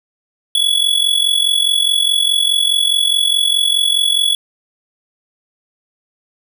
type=tone with amplitude modulation; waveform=square; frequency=3390 Hz; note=G#7; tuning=35 cents sharp; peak=-9 dBFS; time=0.55-4.35 s; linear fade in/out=2 ms; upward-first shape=sine; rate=44.8 Hz; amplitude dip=75%; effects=8-bit